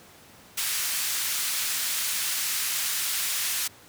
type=band-pass noise; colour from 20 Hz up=white; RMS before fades=-28 dBFS; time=0.57-3.68 s; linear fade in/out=10 ms; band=1500 to 14000 Hz; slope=12 dB/octave; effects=pink hiss -51 dBFS RMS until 3.88 s + high-pass 100 Hz 12 dB/octave